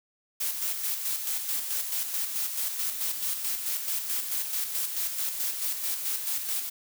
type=noise with tremolo; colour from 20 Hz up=blue; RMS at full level=-29 dBFS; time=0.4-6.7 s; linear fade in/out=10 ms; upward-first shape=square; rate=4.6 Hz; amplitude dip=45%; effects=none